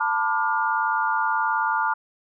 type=chord; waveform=sine; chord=B half-diminished seventh; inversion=third; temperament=just; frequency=889 / 987.8 / 1185.3 / 1422.4 Hz; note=A5 / B5 / D6 / F6; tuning=+18 / 0 / +16 / +31 cents; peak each=-24 / -28 / -27 / -25 dBFS; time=0-1.94 s; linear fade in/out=10 ms; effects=none